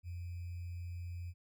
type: tone with sample-and-hold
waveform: sine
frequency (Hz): 87.31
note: F2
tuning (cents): 0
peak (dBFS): -40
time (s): 0.03-1.34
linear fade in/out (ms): 50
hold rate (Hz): 2450
effects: none